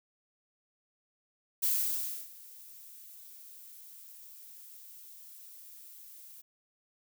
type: noise with ADSR envelope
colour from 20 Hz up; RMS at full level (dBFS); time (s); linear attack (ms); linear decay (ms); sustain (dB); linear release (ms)
violet; -28; 1.62-6.42; 17; 640; -23; 14
effects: none